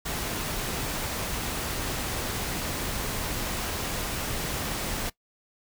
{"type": "noise", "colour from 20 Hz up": "pink", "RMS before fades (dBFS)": -31, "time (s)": [0.05, 5.1], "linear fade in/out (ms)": 10, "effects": ["noise-tail reverb RT60 0.1 s tail -20 dB re dry"]}